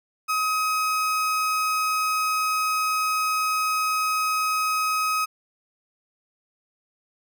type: tone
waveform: 35% pulse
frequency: 1266 Hz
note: D#6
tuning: 30 cents sharp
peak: -20 dBFS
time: 0.28-5.26 s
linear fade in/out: 20 ms
effects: none